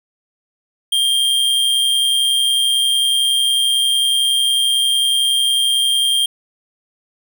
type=tone with amplitude modulation; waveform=square; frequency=3198 Hz; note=G7; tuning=34 cents sharp; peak=-12 dBFS; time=0.92-6.26 s; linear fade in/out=5 ms; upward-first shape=sine; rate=131 Hz; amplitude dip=40%; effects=none